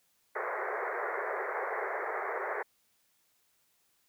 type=band-pass noise; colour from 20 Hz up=pink; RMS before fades=-35 dBFS; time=0.35-2.63 s; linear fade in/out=10 ms; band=380 to 2100 Hz; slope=96 dB/octave; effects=white hiss -72 dBFS RMS until 4.08 s